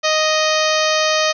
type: harmonic tone with a mistuned harmonic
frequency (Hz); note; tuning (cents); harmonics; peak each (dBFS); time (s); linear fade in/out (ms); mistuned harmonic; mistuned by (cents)
622.3; D#5; 0; 1 / 2 / 3 / 4 / 5 / 6 / 7 / 8 / 9 / 10; -18 / -21 / -23 / -24 / -25 / -26 / -26 / -27 / -28 / -28; 0.03-1.33; 20; 8; -19
effects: none